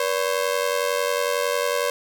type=ring-modulated tone; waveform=sawtooth; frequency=529 Hz; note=C5; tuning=19 cents sharp; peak=-14 dBFS; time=0-1.9 s; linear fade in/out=0 ms; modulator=45.5 Hz; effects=none